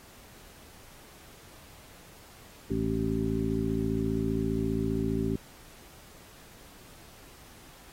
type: harmonic tone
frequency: 55 Hz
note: A1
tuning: in tune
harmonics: 1 / 2 / 3 / 4 / 5 / 7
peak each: -36 / -34 / -35 / -32 / -32 / -33 dBFS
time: 2.7-5.36 s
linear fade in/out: 5 ms
effects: pink hiss -53 dBFS RMS until 7.92 s + AAC 48 kbps